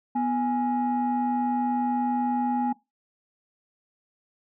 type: tone pair together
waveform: sine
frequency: 246.9 / 830.6 Hz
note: B3 / G#5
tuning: 0 / 0 cents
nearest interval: octave + major sixth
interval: 2100 cents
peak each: -24 dBFS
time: 0.15-2.73 s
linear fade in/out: 10 ms
effects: noise-tail reverb RT60 0.2 s tail -19 dB re dry + tanh soft clip ceiling -18 dBFS